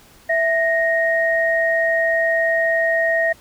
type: tone pair together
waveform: sine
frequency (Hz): 659.3 / 1865.9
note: E5 / A#6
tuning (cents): 0 / +1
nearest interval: octave + tritone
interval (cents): 1801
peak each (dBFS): -18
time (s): 0.29-3.33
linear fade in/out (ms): 10
effects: pink hiss -49 dBFS RMS until 3.4 s